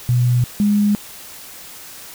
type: tone pair in turn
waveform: sine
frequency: 122.9 / 206.2 Hz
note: B2 / G#3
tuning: -8 / -12 cents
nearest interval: major sixth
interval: 896 cents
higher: second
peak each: -12 dBFS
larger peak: neither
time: 0.09-0.44 / 0.6-0.95 s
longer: neither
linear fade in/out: 0 ms
effects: white hiss -37 dBFS RMS until 2.14 s